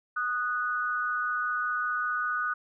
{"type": "tone pair together", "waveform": "sine", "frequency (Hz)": [1234.9, 1480], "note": ["D#6", "F#6"], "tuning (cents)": [-13, 0], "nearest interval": "minor third", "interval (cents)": 313, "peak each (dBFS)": [-30, -29], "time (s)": [0.16, 2.54], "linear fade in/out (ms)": 10, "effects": []}